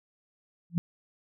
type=tone with exponential growth; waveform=sine; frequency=170.5 Hz; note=F3; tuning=41 cents flat; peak=-19 dBFS; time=0.7-0.78 s; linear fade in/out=0 ms; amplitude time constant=16 ms; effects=none